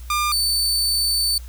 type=tone pair in turn; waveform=sawtooth; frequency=1200 / 4531 Hz; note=D6 / C#8; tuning=+37 / +37 cents; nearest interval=octave + major seventh; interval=2300 cents; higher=second; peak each=-15 dBFS; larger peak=neither; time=0.1-0.32 / 0.32-1.38 s; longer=second; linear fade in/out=2 ms; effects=added 60 Hz sine -33 dBFS peak until 1.48 s + white hiss -49 dBFS RMS until 1.48 s